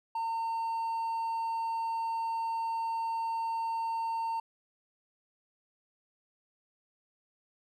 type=tone with hard clipping; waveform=triangle; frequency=910 Hz; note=A#5; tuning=42 cents flat; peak=-31 dBFS; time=0.15-4.4 s; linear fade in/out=5 ms; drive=5 dB; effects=none